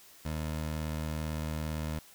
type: tone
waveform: 20% pulse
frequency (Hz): 77.78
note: D#2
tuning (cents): 0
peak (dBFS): -28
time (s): 0.25-1.99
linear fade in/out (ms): 5
effects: white hiss -56 dBFS RMS until 2.14 s